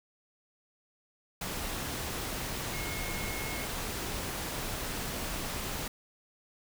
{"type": "tone in noise", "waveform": "sine", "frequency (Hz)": 2168, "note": "C#7", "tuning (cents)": -39, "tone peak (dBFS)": -41, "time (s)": [2.73, 3.65], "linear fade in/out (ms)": 5, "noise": "pink", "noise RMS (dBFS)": -36, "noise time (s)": [1.41, 5.88], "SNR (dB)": -8, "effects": []}